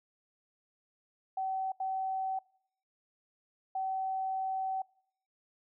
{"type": "tone bursts at uneven times", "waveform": "sine", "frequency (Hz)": 763, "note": "G5", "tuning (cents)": -47, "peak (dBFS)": -31, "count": 3, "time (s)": [[1.37, 1.72], [1.8, 2.39], [3.75, 4.82]], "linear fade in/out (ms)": 5, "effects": ["noise-tail reverb RT60 0.7 s tail -25 dB re dry"]}